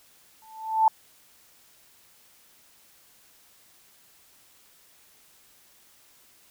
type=tone with exponential growth; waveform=sine; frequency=882 Hz; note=A5; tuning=4 cents sharp; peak=-13 dBFS; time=0.42-0.88 s; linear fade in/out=2 ms; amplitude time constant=100 ms; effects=white hiss -58 dBFS RMS until 6.5 s